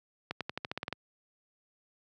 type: accelerating click train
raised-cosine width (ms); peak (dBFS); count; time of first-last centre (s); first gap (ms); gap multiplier
0.3; -18; 10; 0.31-0.927; 97; 0.91
effects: high-pass 100 Hz 12 dB/octave